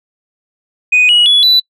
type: tone with pitch steps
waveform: sine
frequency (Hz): 2489 / 2909 / 3400 / 3974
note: D#7 / F#7 / G#7 / B7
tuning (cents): 0 / -30 / +40 / +10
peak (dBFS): -4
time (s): 0.92-1.6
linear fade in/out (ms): 10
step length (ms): 170
effects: noise-tail reverb RT60 0.1 s tail -25 dB re dry + tanh soft clip ceiling -3 dBFS